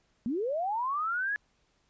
sine linear sweep, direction up, 214.3 to 1712 Hz, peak -28 dBFS, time 0.26-1.36 s, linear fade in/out 0 ms, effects pink hiss -71 dBFS RMS until 1.89 s + resampled to 16000 Hz

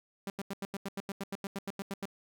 sawtooth tone bursts, 197.1 Hz, G3, 10 cents sharp, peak -31 dBFS, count 16, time 0.27-2.055 s, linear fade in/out 2 ms, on 30 ms, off 87 ms, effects none

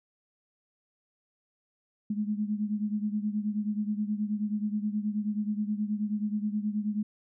sine beating tone pair, 207.9 / 217.3 Hz, G#3 / A3, +2 / -21 cents, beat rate 9.4 Hz, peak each -29 / -33 dBFS, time 2.1-7.03 s, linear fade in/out 5 ms, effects none

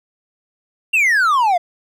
triangle exponential sweep, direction down, 2800 to 673 Hz, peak -10 dBFS, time 0.93-1.58 s, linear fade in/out 10 ms, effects none

